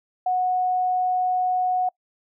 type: tone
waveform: sine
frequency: 734 Hz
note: F#5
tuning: 14 cents flat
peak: -19 dBFS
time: 0.26-1.89 s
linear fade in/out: 5 ms
effects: noise-tail reverb RT60 0.1 s tail -26 dB re dry